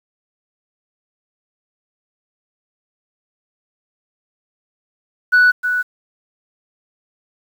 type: tone with echo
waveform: sine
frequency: 1480 Hz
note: F#6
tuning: in tune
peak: -6 dBFS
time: 5.32-5.52 s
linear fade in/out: 20 ms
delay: 310 ms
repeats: 1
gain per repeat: -9 dB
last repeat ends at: 5.83 s
effects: tanh soft clip ceiling -6 dBFS + 7-bit